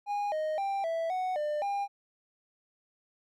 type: tone with pitch steps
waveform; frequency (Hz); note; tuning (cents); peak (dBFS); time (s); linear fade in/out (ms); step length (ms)
triangle; 819 / 621 / 789 / 659 / 741 / 598 / 803; G#5 / D#5 / G5 / E5 / F#5 / D5 / G5; -24 / -3 / +11 / -1 / +2 / +31 / +41; -27; 0.06-1.88; 50; 260
effects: none